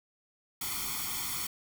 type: noise with comb filter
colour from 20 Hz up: white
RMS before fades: -35 dBFS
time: 0.61-1.47 s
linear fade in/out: 5 ms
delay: 0.9 ms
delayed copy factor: +1
effects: none